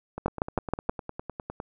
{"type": "two click trains", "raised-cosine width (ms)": 1, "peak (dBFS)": [-10, -20], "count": [5, 15], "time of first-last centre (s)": [[0.26, 0.895], [0.18, 1.601]], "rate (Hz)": [6.3, 9.85], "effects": []}